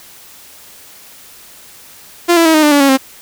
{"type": "tone with pitch steps", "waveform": "sawtooth", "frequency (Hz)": [346.1, 333.3, 321.1, 309.2, 297.8, 286.9, 276.3, 266.1], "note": ["F4", "E4", "E4", "D#4", "D4", "D4", "C#4", "C4"], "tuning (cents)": [-16, 19, -45, -11, 24, -40, -6, 29], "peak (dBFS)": -3, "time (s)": [2.28, 2.976], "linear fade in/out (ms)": 20, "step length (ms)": 87, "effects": ["white hiss -39 dBFS RMS until 3.21 s"]}